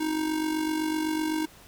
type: tone with amplitude modulation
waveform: square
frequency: 312.9 Hz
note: D#4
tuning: 10 cents sharp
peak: -24 dBFS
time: 0-1.46 s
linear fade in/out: 10 ms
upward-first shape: sine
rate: 47.9 Hz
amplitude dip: 55%
effects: pink hiss -52 dBFS RMS until 1.67 s